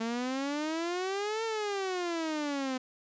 sawtooth exponential two-way sweep, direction up then down, 223.1 to 455.3 to 254.2 Hz, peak -27 dBFS, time 0-2.78 s, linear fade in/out 10 ms, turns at 1.44 s, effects resampled to 16000 Hz

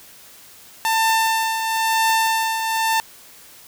sawtooth tone with tremolo, 894 Hz, A5, 27 cents sharp, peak -11 dBFS, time 0.85-3 s, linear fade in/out 0 ms, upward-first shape triangle, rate 1 Hz, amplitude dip 55%, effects white hiss -45 dBFS RMS until 3.67 s

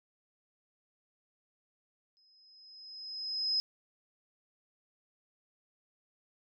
sine tone with exponential growth, 5090 Hz, D#8, 39 cents sharp, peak -26 dBFS, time 2.17-3.6 s, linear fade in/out 0 ms, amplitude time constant 310 ms, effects none

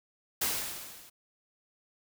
white noise with level ramp, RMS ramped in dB -28 to -54 dBFS, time 0.41-1.1 s, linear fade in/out 10 ms, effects none

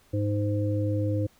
harmonic tone, 103.4 Hz, G#2, 7 cents flat, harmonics 1 / 3 / 5, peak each -25 / -30 / -32 dBFS, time 0.13-1.27 s, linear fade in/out 10 ms, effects pink hiss -61 dBFS RMS until 1.39 s

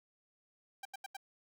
sawtooth tone bursts, 786 Hz, G5, 4 cents sharp, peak -38 dBFS, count 4, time 0.83-1.168 s, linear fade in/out 5 ms, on 23 ms, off 82 ms, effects none

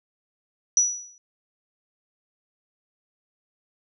sine tone with exponential decay, 5880 Hz, F#8, 12 cents flat, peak -13 dBFS, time 0.77-1.18 s, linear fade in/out 1 ms, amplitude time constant 87 ms, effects none

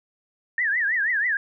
sine tone with vibrato, 1791 Hz, A6, 30 cents sharp, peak -20 dBFS, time 0.58-1.37 s, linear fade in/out 2 ms, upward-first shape triangle, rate 6.2 Hz, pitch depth 230 cents each way, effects none

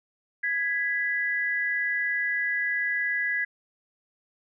sine tone pair together, 1661.1 / 1982 Hz, G#6 / B6, 0 / +6 cents, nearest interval minor third, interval 306 cents, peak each -27 dBFS, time 0.43-3.45 s, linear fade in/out 10 ms, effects none

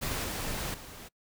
pink noise with level steps, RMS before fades -33 / -35 / -46 dBFS, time 0.01-1.09 s, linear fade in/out 20 ms, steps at 0.24 / 0.74 s, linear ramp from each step 2 ms, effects noise-tail reverb RT60 0.1 s tail -24 dB re dry

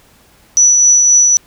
sine tone with tremolo, 5920 Hz, F#8, in tune, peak -4 dBFS, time 0.57-1.37 s, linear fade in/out 0 ms, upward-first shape triangle, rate 3.8 Hz, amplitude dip 30%, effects pink hiss -48 dBFS RMS until 1.46 s

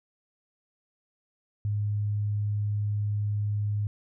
sine tone, 103.83 Hz, G#2, in tune, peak -25 dBFS, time 1.65-3.87 s, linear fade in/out 0 ms, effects none

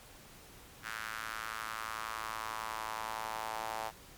sawtooth tone with high-pass filter sweep, 110.9 Hz, A2, 14 cents sharp, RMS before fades -40 dBFS, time 0.82-3.92 s, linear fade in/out 50 ms, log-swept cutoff 1500 to 790 Hz, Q 3.1, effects pink hiss -55 dBFS RMS until 4.17 s + MP3 96 kbps

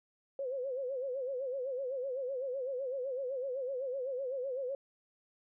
sine tone with vibrato, 523.3 Hz, C5, in tune, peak -34 dBFS, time 0.39-4.75 s, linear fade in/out 2 ms, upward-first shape sine, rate 7.9 Hz, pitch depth 110 cents each way, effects none

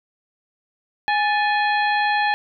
harmonic tone with a mistuned harmonic, 830.6 Hz, G#5, in tune, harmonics 1 / 2 / 3 / 4 / 5, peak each -19 / -22 / -28 / -32 / -33 dBFS, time 1.08-2.34 s, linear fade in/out 0 ms, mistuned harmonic 2, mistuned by +93 cents, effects none

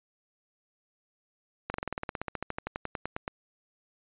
slowing click train, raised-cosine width 0.5 ms, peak -17 dBFS, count 23, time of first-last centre 1.7-3.279 s, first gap 41 ms, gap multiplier 1.05, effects resampled to 8000 Hz

